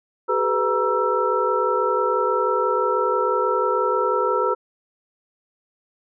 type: tone cluster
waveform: sine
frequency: 382 / 428.1 / 498.4 / 946 / 1329 Hz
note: G4 / A4 / B4 / A#5 / E6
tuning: -45 / -47 / +16 / +25 / +14 cents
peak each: -26 / -25 / -23 / -25 / -23 dBFS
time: 0.28-4.55 s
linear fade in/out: 20 ms
effects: none